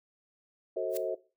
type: chord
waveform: sine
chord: F# diminished seventh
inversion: none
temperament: just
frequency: 370 / 444 / 532.8 / 639.4 Hz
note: F#4 / A4 / C5 / Eb5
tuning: 0 / +16 / +31 / +47 cents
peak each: -35 dBFS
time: 0.76-1.15 s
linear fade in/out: 10 ms
type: noise with exponential growth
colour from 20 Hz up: blue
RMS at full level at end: -36 dBFS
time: 0.89-0.97 s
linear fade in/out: 0 ms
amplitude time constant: 16 ms
effects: noise-tail reverb RT60 0.3 s tail -17 dB re dry